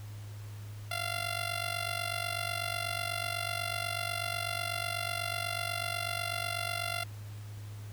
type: tone with amplitude modulation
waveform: 10% pulse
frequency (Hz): 691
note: F5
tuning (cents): -19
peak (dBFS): -21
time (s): 0.91-7.04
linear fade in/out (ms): 5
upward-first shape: sine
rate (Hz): 48.1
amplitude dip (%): 85
effects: added 104 Hz sine -41 dBFS peak until 7.92 s + pink hiss -55 dBFS RMS until 7.92 s